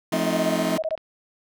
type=chord; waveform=sawtooth; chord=F dominant seventh; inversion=none; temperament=just; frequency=174.61 / 218.3 / 261.9 / 314.3 Hz; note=F3 / A3 / C4 / Eb4; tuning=0 / -13 / +2 / +18 cents; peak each=-24 dBFS; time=0.12-0.78 s; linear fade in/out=5 ms
type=tone bursts; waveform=sine; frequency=636 Hz; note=D#5; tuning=38 cents sharp; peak=-22 dBFS; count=13; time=0.13-0.954 s; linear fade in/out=5 ms; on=44 ms; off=21 ms
type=click train; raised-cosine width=0.3 ms; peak=-22 dBFS; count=6; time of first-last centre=0.63-0.977 s; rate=14.4 Hz
effects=none